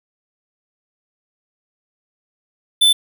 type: tone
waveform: square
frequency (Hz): 3520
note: A7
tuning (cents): 0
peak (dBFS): -10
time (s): 2.81-2.93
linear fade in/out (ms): 10
effects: 8-bit